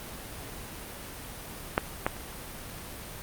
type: clicks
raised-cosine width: 0.5 ms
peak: -6 / -9 / -26 dBFS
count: 3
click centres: 1.779 / 2.065 / 2.166 s
effects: pink hiss -41 dBFS RMS until 3.22 s + Opus 32 kbps